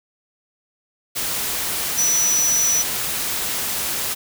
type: tone in noise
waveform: sine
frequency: 5920 Hz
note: F#8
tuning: in tune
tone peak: -16 dBFS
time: 1.97-2.83 s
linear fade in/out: 20 ms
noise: white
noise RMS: -24 dBFS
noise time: 1.15-4.15 s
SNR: +5 dB
effects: none